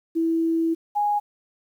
sine tone pair in turn, 328.4 / 827.5 Hz, E4 / G#5, -6 / -6 cents, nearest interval octave + major third, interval 1600 cents, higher second, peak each -19 dBFS, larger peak neither, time 0.15-0.75 / 0.95-1.2 s, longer first, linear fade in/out 20 ms, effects 9-bit

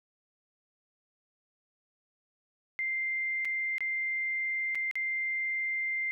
sine tone with dropouts, 2093 Hz, C7, in tune, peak -29 dBFS, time 2.79-6.11 s, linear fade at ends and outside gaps 0 ms, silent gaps 3.448-3.453 / 3.782-3.806 / 4.748-4.754 / 4.912-4.955 s, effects none

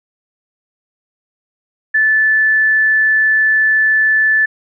sine tone, 1747 Hz, A6, 13 cents flat, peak -9 dBFS, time 1.94-4.46 s, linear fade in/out 10 ms, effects none

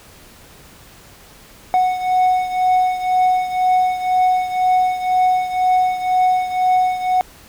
triangle beating tone pair, 737 / 739 Hz, F#5 / F#5, -7 / -2 cents, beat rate 2 Hz, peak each -13 / -18 dBFS, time 1.74-7.21 s, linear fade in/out 0 ms, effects pink hiss -44 dBFS RMS until 7.48 s

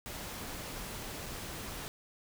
pink noise with dropouts, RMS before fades -42 dBFS, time 0.06-1.88 s, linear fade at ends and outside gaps 0 ms, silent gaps 1.259-1.263 s, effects none

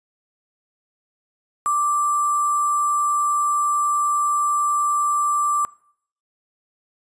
sine tone with sample-and-hold, 1174.7 Hz, D6, in tune, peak -17 dBFS, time 1.66-5.65 s, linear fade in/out 0 ms, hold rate 8820 Hz, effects noise-tail reverb RT60 0.6 s tail -21 dB re dry + resampled to 22050 Hz

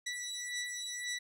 15% pulse beating tone pair, 1959 / 1960.9 Hz, B6 / B6, -15 / -13 cents, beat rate 1.9 Hz, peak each -34 / -34 dBFS, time 0.06-1.19 s, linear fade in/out 10 ms, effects low-pass 12000 Hz 12 dB/octave

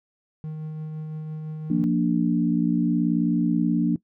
triangle tone with tremolo, 155.56 Hz, D#3, in tune, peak -27 dBFS, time 0.44-1.84 s, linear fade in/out 0 ms, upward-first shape triangle, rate 5.9 Hz, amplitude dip 25%
sine chord, Bb major, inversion second, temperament equal, 174.61 / 233.1 / 293.7 Hz, F3 / Bb3 / D4, 0 / 0 / 0 cents, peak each -23 dBFS, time 1.7-3.96 s, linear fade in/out 5 ms
effects noise-tail reverb RT60 0.1 s tail -20 dB re dry

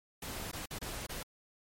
pink noise with dropouts, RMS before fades -41 dBFS, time 0.22-1.23 s, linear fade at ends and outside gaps 5 ms, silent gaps 0.515-0.53 / 0.659-0.707 / 0.787-0.814 / 1.066-1.092 s, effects MP3 64 kbps

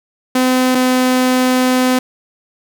sawtooth tone pair in turn, 255.5 / 254.6 Hz, C4 / C4, -41 / -47 cents, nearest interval unison, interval 6 cents, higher first, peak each -7 dBFS, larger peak neither, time 0.35-0.75 / 0.75-1.99 s, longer second, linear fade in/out 5 ms, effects none

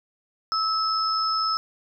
sine tone pair together, 1301 / 5204 Hz, E6 / E8, -23 / -23 cents, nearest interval 2 octaves, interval 2400 cents, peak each -23 / -26 dBFS, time 0.52-1.57 s, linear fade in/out 0 ms, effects none

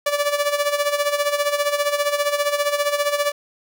sawtooth tone with tremolo, 580 Hz, D5, 22 cents flat, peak -12 dBFS, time 0.06-3.32 s, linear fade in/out 5 ms, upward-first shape sine, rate 15 Hz, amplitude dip 70%, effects none

